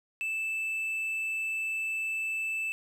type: tone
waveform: triangle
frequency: 2637 Hz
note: E7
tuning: in tune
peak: -28 dBFS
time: 0.21-2.72 s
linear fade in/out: 0 ms
effects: none